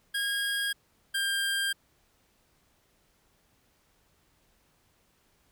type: tone pair in turn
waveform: 25% pulse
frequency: 1632 / 1595.6 Hz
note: G#6 / G6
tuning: -31 / +30 cents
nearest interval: unison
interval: 39 cents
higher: first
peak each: -24 / -23 dBFS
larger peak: second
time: 0.14-0.73 / 1.14-1.73 s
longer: neither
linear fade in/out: 10 ms
effects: pink hiss -68 dBFS RMS until 5.51 s